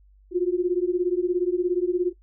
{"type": "beating tone pair", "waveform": "sine", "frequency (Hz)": [349.2, 366.2], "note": ["F4", "F#4"], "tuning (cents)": [0, -18], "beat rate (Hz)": 17, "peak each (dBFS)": -23, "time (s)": [0.31, 2.13], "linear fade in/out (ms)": 50, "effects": ["noise-tail reverb RT60 0.1 s tail -18 dB re dry", "added 49 Hz sine -52 dBFS peak until 2.22 s"]}